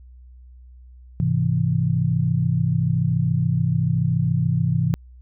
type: chord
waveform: sine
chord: Ab augmented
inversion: none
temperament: equal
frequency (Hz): 103.83 / 130.81 / 164.81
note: Ab2 / C3 / E3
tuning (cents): 0 / 0 / 0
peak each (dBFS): -24 / -21 / -21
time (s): 1.2-4.94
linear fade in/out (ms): 0
effects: added 62 Hz sine -42 dBFS peak until 5.21 s